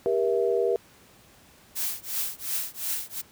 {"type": "chord", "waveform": "sine", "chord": "E diminished", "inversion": "first", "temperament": "just", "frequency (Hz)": [395.6, 474.7, 659.3], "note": ["G4", "Bb4", "E5"], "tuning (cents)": [16, 31, 0], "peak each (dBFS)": [-25, -24, -30], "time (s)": [0.06, 0.76], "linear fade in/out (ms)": 0}
{"type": "noise with tremolo", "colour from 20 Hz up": "blue", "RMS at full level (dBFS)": -27, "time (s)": [1.75, 3.22], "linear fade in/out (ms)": 20, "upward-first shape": "triangle", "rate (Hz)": 2.8, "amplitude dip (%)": 100}
{"effects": ["pink hiss -55 dBFS RMS until 3.31 s", "high-pass 60 Hz 12 dB/octave"]}